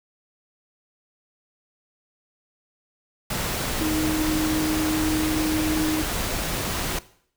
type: tone in noise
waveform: sine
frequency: 311.2 Hz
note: D#4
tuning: in tune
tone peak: -23 dBFS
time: 3.81-6.02 s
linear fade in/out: 5 ms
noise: pink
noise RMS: -27 dBFS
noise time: 3.3-6.99 s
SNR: +1 dB
effects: noise-tail reverb RT60 0.6 s tail -18 dB re dry